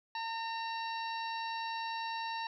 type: harmonic tone with a mistuned harmonic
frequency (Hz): 910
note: A#5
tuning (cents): -42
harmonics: 1 / 2 / 3 / 4 / 5 / 6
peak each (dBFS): -37 / -44 / -46 / -46 / -50 / -51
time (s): 0.15-2.47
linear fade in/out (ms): 2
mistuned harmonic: 4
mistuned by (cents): +120
effects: 12-bit